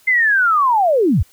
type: linear sweep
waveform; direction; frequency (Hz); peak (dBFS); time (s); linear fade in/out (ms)
sine; down; 2093 to 51.91; -11; 0.07-1.23; 10
effects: white hiss -52 dBFS RMS until 1.32 s